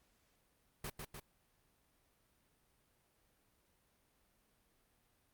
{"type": "noise with echo", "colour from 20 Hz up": "pink", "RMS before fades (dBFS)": -43, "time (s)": [0.84, 0.9], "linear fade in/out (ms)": 5, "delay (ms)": 150, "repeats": 2, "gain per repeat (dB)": -3, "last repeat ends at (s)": 1.2, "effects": ["pink hiss -75 dBFS RMS until 5.33 s", "Opus 48 kbps"]}